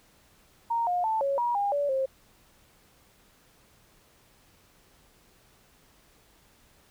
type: tone with pitch steps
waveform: sine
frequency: 929 / 713 / 882 / 554 / 957 / 808 / 574 / 532 Hz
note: A#5 / F5 / A5 / C#5 / A#5 / G#5 / D5 / C5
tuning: -6 / +36 / +4 / -1 / +45 / -48 / -40 / +29 cents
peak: -24 dBFS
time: 0.7-2.06 s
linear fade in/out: 10 ms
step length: 170 ms
effects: pink hiss -61 dBFS RMS until 6.9 s